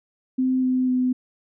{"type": "tone with pitch steps", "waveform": "sine", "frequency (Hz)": [258.2, 255.7, 253.2], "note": ["C4", "C4", "B3"], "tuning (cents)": [-23, -40, 43], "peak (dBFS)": -18, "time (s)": [0.38, 1.13], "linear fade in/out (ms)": 10, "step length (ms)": 250, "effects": []}